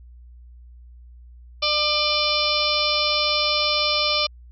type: harmonic tone with a mistuned harmonic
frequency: 598 Hz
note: D5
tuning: 31 cents sharp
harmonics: 1 / 2 / 4 / 5 / 6 / 7 / 8 / 9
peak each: -27 / -27 / -27 / -27 / -27 / -27 / -27 / -27 dBFS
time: 1.62-4.27 s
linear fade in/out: 10 ms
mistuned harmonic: 6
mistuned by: -25 cents
effects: added 60 Hz sine -42 dBFS peak until 4.51 s